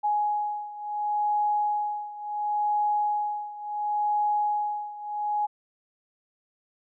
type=beating tone pair; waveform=sine; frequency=835 / 835.71 Hz; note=G#5 / G#5; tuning=+9 / +11 cents; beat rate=0.71 Hz; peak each=-26 / -29 dBFS; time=0.03-5.47 s; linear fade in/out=20 ms; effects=none